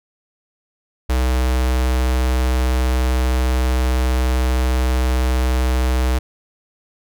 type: tone with notch filter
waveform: square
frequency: 63.2 Hz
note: B1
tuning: 41 cents sharp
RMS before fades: -17 dBFS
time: 1.09-6.19 s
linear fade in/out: 10 ms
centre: 150 Hz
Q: 1
effects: none